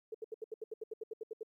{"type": "tone bursts", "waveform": "sine", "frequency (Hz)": 440, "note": "A4", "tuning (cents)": 0, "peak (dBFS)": -38, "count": 14, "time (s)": [0.12, 1.432], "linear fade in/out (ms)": 5, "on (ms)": 25, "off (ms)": 74, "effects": ["13-bit"]}